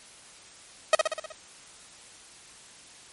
sawtooth tone with echo, 630 Hz, D#5, 21 cents sharp, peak -11 dBFS, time 0.93-0.95 s, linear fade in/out 2 ms, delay 62 ms, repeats 6, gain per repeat -4 dB, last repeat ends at 1.322 s, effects white hiss -50 dBFS RMS until 3.12 s + MP3 48 kbps

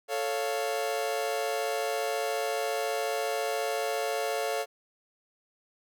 40% pulse chord, A augmented, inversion none, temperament equal, 440 / 554.4 / 698.5 Hz, A4 / C#5 / E#5, 0 / 0 / 0 cents, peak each -32 dBFS, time 0.08-4.66 s, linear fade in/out 50 ms, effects none

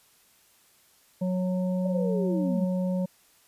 harmonic tone, 183.4 Hz, F#3, 15 cents flat, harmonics 1 / 3 / 5, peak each -25 / -32 / -46 dBFS, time 1.21-3.06 s, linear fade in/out 10 ms
sine linear sweep, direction down, 579 to 183.9 Hz, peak -28 dBFS, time 1.85-2.65 s, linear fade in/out 10 ms
effects white hiss -61 dBFS RMS until 3.47 s + resampled to 32000 Hz

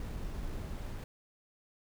brown noise with sample-and-hold, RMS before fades -39 dBFS, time 0-1.04 s, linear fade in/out 2 ms, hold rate 11025 Hz, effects none

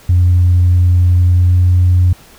sine tone with pitch glide, 88.9 to 89.93 Hz, F2 to F#2, +31 to -49 cents, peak -5 dBFS, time 0.09-2.13 s, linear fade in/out 5 ms, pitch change +20 cents, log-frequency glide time 1.32-1.69 s, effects tanh soft clip ceiling -3 dBFS + pink hiss -42 dBFS RMS until 2.38 s

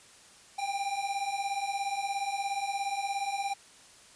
square beating tone pair, 784 / 801 Hz, G5 / G5, 0 / +37 cents, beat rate 17 Hz, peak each -36 / -33 dBFS, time 0.58-3.54 s, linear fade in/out 10 ms, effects white hiss -55 dBFS RMS until 4.15 s + resampled to 22050 Hz

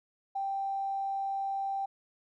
triangle tone with tanh clipping, 784 Hz, G5, in tune, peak -30 dBFS, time 0.35-1.86 s, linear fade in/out 10 ms, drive 3 dB, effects none

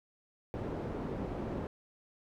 white low-pass noise, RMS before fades -38 dBFS, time 0.54-1.67 s, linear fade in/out 0 ms, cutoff 440 Hz, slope 12 dB/octave, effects none

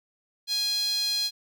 sawtooth tone with high-pass filter, 830.6 Hz, G#5, in tune, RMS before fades -27 dBFS, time 0.47-1.31 s, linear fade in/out 50 ms, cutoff 4000 Hz, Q 8.5, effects none

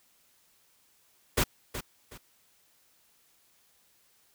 pink noise with echo, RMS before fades -25 dBFS, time 1.37-1.44 s, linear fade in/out 10 ms, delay 370 ms, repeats 2, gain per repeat -11 dB, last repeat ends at 2.18 s, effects white hiss -66 dBFS RMS until 4.34 s

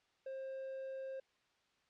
triangle tone, 532 Hz, C5, 29 cents sharp, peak -40 dBFS, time 0.26-1.2 s, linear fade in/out 5 ms, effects white hiss -75 dBFS RMS until 1.89 s + low-pass 4000 Hz 12 dB/octave

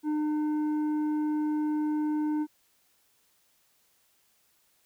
sine tone with tanh clipping, 302.9 Hz, D#4, 46 cents flat, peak -27 dBFS, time 0.03-2.47 s, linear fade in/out 50 ms, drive 7 dB, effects white hiss -68 dBFS RMS until 4.85 s

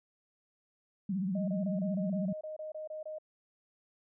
sine tone with vibrato, 189.9 Hz, F#3, 45 cents sharp, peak -30 dBFS, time 1.09-2.33 s, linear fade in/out 5 ms, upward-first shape triangle, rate 16 Hz, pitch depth 160 cents each way
sine tone bursts, 620 Hz, D#5, 6 cents flat, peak -38 dBFS, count 12, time 1.35-3.185 s, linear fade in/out 5 ms, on 130 ms, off 25 ms
effects none

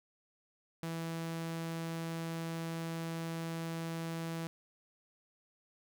sawtooth tone, 164.81 Hz, E3, in tune, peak -33 dBFS, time 0.83-4.47 s, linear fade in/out 0 ms, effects none

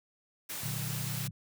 white noise, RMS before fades -39 dBFS, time 0.49-1.28 s, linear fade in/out 10 ms
sine chord, Bb augmented, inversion none, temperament just, 116.54 / 145.68 / 182.1 Hz, Bb2 / D3 / F#3, 0 / -14 / -27 cents, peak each -38 / -38 / -43 dBFS, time 0.63-1.31 s, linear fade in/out 5 ms
effects none

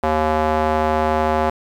square tone with band-pass filter, 77.78 Hz, D#2, in tune, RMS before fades -18 dBFS, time 0.03-1.5 s, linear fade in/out 5 ms, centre 770 Hz, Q 1.6, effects 8-bit

